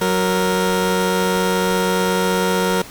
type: tone pair together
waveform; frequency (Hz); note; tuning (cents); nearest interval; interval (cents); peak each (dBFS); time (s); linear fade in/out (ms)
20% pulse; 185.01 / 466.2; F#3 / A#4; 0 / 0; octave + major third; 1600; -14; 0.01-2.82; 5
effects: pink hiss -37 dBFS RMS until 2.9 s